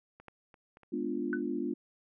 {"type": "clicks", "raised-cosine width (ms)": 0.5, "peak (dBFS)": [-37, -32, -40, -38, -42], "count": 5, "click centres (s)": [0.2, 0.283, 0.542, 0.771, 0.833]}
{"type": "chord", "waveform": "sine", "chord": "G# diminished seventh", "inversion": "none", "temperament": "equal", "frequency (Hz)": [207.7, 246.9, 293.7, 349.2], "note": ["G#3", "B3", "D4", "F4"], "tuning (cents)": [0, 0, 0, 0], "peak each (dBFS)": [-40, -36, -36, -36], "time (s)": [0.92, 1.74], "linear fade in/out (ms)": 10}
{"type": "tone with exponential decay", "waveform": "sine", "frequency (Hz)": 1500, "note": "F#6", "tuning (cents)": 23, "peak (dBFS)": -29, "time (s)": [1.33, 1.42], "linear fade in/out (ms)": 1, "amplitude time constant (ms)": 18}
{"effects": []}